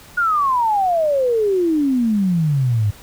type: exponential sweep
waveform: sine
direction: down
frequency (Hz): 1460 to 99.6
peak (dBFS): -14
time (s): 0.17-2.91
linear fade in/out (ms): 10
effects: pink hiss -43 dBFS RMS until 3.02 s